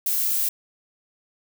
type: noise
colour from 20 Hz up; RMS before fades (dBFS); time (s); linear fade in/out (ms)
violet; -23; 0.06-0.49; 5
effects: none

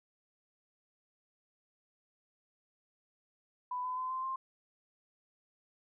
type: tone with pitch steps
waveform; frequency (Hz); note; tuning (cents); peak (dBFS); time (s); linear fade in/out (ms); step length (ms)
sine; 995 / 1009.5 / 1024.2 / 1039.1 / 1054.2; B5 / B5 / C6 / C6 / C6; +13 / +38 / -37 / -12 / +13; -34; 3.71-4.36; 5; 130
effects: none

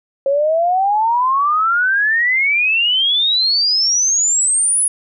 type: exponential sweep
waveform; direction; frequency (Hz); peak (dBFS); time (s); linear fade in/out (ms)
sine; up; 540 to 10480; -12; 0.26-4.88; 2
effects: none

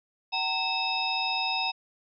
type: tone cluster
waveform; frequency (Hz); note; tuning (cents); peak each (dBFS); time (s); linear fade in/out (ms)
sine; 761 / 915 / 2622 / 3736 / 5090; F#5 / A#5 / E7 / A#7 / D#8; +48 / -32 / -10 / +3 / +39; -33 / -33 / -31 / -32 / -33; 0.32-1.72; 20
effects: none

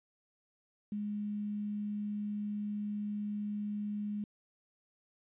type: tone with quantisation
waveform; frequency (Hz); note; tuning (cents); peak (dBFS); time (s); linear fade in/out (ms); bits
sine; 207.7; G#3; 0; -34; 0.92-4.24; 2; 10
effects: resampled to 8000 Hz

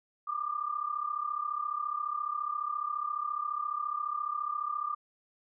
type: tone pair together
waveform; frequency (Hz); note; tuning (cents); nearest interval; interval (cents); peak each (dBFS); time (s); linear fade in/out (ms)
sine; 1177 / 1211.5; D6 / D#6; +3 / -47; minor second; 50; -34 / -34; 0.27-4.95; 10
effects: none

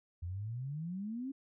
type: exponential sweep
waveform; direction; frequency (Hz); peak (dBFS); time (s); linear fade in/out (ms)
sine; up; 83 to 278.8; -37; 0.22-1.32; 10
effects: none

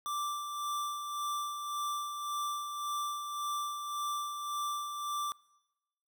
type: tone with tremolo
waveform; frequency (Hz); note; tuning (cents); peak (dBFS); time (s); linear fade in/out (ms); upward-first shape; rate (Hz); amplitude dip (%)
square; 1174.7; D6; 0; -33; 0.06-5.32; 0; sine; 1.8; 45
effects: noise-tail reverb RT60 1.0 s tail -23 dB re dry

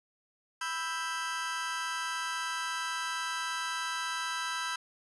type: chord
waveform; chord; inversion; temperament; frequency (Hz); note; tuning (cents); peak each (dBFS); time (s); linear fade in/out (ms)
sawtooth; E minor; second; just; 988.9 / 1318.5 / 1582.2; B5 / E6 / G6; +2 / 0 / +16; -34 / -33 / -33; 0.61-4.76; 5
effects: resampled to 24000 Hz + 10-bit

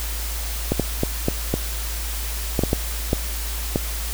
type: clicks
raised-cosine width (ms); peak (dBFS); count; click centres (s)
2; -5; 10; 0.72 / 0.797 / 1.034 / 1.284 / 1.54 / 2.592 / 2.636 / 2.731 / 3.131 / 3.759
effects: added 55 Hz sine -26 dBFS peak until 4.13 s + white hiss -31 dBFS RMS until 4.13 s

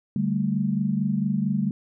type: chord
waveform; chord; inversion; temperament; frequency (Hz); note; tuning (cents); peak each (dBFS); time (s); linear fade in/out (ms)
sine; D suspended fourth; none; just; 146.83 / 195.78 / 220.2; D3 / G3 / A3; 0 / -2 / +2; -28 / -24 / -26; 0.16-1.71; 2
effects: none

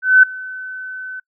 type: tone with ADSR envelope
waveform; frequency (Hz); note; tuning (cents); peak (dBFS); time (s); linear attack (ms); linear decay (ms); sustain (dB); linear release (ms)
sine; 1516; F#6; +42; -3; 0.02-1.2; 210; 6; -23; 7
effects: noise-tail reverb RT60 0.1 s tail -25 dB re dry

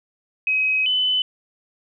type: tone pair in turn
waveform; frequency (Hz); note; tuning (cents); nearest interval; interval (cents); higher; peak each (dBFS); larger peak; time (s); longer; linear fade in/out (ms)
sine; 2537 / 3017; D#7 / F#7; +33 / +33; minor third; 300; second; -17; neither; 0.47-0.86 / 0.86-1.22; first; 2
effects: none

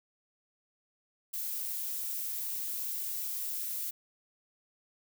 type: noise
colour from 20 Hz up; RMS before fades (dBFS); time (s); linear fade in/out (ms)
violet; -36; 1.33-3.91; 10
effects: none

